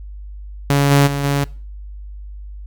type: tone with level steps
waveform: sawtooth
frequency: 141.2 Hz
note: C#3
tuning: 32 cents sharp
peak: -8 / -5 / -15 / -11 dBFS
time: 0.7-1.44 s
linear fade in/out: 0 ms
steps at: 0.9 / 1.06 / 1.23 s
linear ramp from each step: 20 ms
effects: noise-tail reverb RT60 0.4 s tail -22 dB re dry + added 50 Hz sine -30 dBFS peak until 2.66 s